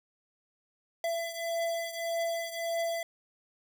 square beating tone pair, 670 / 671.7 Hz, E5 / E5, +28 / +32 cents, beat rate 1.7 Hz, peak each -33 / -37 dBFS, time 1.04-3.03 s, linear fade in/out 2 ms, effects none

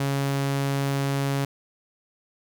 sawtooth tone, 138.59 Hz, C#3, in tune, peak -19 dBFS, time 0-1.45 s, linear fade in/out 5 ms, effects none

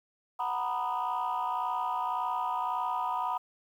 sine chord, B major seventh, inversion second, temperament just, 740.8 / 926 / 987.8 / 1234.7 Hz, F#5 / A#5 / B5 / D#6, +2 / -12 / 0 / -14 cents, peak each -34 / -34 / -31 / -35 dBFS, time 0.39-3.38 s, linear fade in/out 10 ms, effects tanh soft clip ceiling -23 dBFS + 10-bit

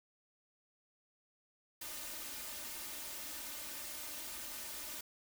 white noise with comb filter, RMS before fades -45 dBFS, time 1.81-5.01 s, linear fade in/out 5 ms, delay 3.3 ms, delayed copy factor +0.7, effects none

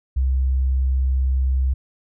sine tone, 65.41 Hz, C2, in tune, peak -16 dBFS, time 0.16-1.74 s, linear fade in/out 10 ms, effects none

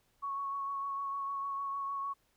sine tone with vibrato, 1108.7 Hz, C#6, in tune, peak -34 dBFS, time 0.22-2.14 s, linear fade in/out 20 ms, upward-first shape sine, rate 6.6 Hz, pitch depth 17 cents each way, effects pink hiss -73 dBFS RMS until 2.36 s

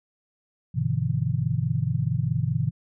sine chord, E minor seventh, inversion first, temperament just, 98.89 / 123.61 / 148.33 / 164.81 Hz, G2 / B2 / D3 / E3, +16 / +2 / +18 / 0 cents, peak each -30 / -25 / -28 / -29 dBFS, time 0.74-2.71 s, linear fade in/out 20 ms, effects none

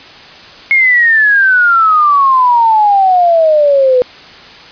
sine exponential sweep, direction down, 2176 to 493.9 Hz, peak -5 dBFS, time 0.71-4.02 s, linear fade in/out 0 ms, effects white hiss -34 dBFS RMS until 4.71 s + resampled to 11025 Hz

